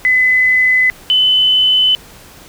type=tone pair in turn; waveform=sine; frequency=2017 / 3022 Hz; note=B6 / F#7; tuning=+36 / +36 cents; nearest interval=perfect fifth; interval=700 cents; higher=second; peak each=-8 dBFS; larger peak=neither; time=0.05-0.9 / 1.1-1.95 s; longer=neither; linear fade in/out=0 ms; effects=pink hiss -39 dBFS RMS until 2.48 s

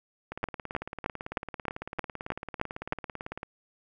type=two click trains; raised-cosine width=0.5 ms; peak=-12 / -21 dBFS; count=9 / 57; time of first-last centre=0.44-2.924 / 0.32-3.431 s; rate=3.22 / 18 Hz; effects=none

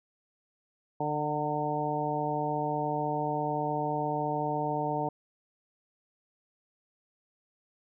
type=harmonic tone with a mistuned harmonic; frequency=149.3 Hz; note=D3; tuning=29 cents sharp; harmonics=1 / 2 / 3 / 4 / 5 / 6; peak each=-36 / -36 / -36 / -36 / -33 / -34 dBFS; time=1-5.09 s; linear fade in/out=5 ms; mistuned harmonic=6; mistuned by=+27 cents; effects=none

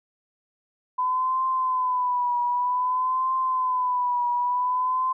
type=tone with vibrato; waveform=sine; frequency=1005 Hz; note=B5; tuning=30 cents sharp; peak=-21 dBFS; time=0.98-5.13 s; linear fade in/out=10 ms; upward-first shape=triangle; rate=0.53 Hz; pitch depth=69 cents each way; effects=none

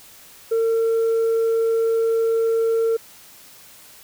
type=tone with tanh clipping; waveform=sine; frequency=454 Hz; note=A#4; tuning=46 cents flat; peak=-17 dBFS; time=0.51-2.97 s; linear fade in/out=10 ms; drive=1 dB; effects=white hiss -46 dBFS RMS until 4.03 s

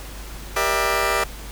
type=chord; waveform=15% pulse; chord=E half-diminished seventh; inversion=first; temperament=just; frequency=395.6 / 474.7 / 593.3 / 659.3 Hz; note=G4 / Bb4 / D5 / E5; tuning=+16 / +31 / +18 / 0 cents; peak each=-19 dBFS; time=0.56-1.24 s; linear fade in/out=5 ms; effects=added 50 Hz sine -34 dBFS peak until 1.51 s + pink hiss -39 dBFS RMS until 1.51 s

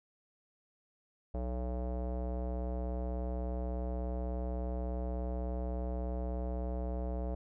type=tone with low-pass filter; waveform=square; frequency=61.74 Hz; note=B1; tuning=in tune; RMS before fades=-36 dBFS; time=1.34-7.35 s; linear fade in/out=5 ms; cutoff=630 Hz; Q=3.1; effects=none

